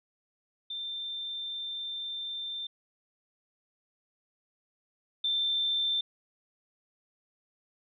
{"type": "tone pair in turn", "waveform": "sine", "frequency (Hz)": [3576, 3563], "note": ["A7", "A7"], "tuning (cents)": [27, 21], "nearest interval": "unison", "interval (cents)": 6, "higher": "first", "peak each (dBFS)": [-34, -26], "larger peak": "second", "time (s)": [[0.7, 2.67], [5.24, 6.01]], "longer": "first", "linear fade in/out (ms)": 5, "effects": []}